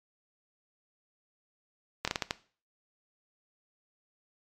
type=slowing click train; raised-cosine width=0.2 ms; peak=-11 dBFS; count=6; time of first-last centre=2.05-2.309 s; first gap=26 ms; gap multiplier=1.35; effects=noise-tail reverb RT60 0.4 s tail -17 dB re dry + MP3 96 kbps